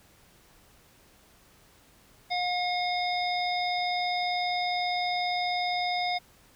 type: harmonic tone with a mistuned harmonic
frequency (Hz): 717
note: F5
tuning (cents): +45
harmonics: 1 / 3 / 5 / 7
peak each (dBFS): -28 / -33 / -35 / -36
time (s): 2.3-6.19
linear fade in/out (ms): 20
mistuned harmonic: 5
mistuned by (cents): +36
effects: pink hiss -59 dBFS RMS until 6.55 s